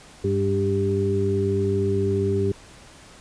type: harmonic tone with a mistuned harmonic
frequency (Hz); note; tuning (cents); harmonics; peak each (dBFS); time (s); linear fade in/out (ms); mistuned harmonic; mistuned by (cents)
98.5; G2; +9; 1 / 2 / 3 / 4; -24 / -28 / -31 / -22; 0.24-2.52; 5; 3; -24
effects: pink hiss -47 dBFS RMS until 3.2 s + resampled to 22050 Hz